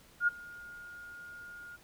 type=tone with ADSR envelope; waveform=sine; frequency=1424 Hz; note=F6; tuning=33 cents sharp; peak=-22 dBFS; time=0.2-1.77 s; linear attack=75 ms; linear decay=18 ms; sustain=-23 dB; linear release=19 ms; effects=pink hiss -60 dBFS RMS until 1.83 s